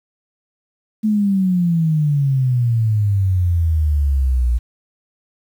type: exponential sweep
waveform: sine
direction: down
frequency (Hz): 218.7 to 58.1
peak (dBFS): -13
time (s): 1.03-4.59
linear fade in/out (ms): 20
effects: 8-bit